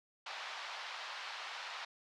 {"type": "band-pass noise", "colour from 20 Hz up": "pink", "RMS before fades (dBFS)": -45, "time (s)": [0.26, 1.85], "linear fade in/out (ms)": 5, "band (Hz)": [780, 4700], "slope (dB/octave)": 24, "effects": []}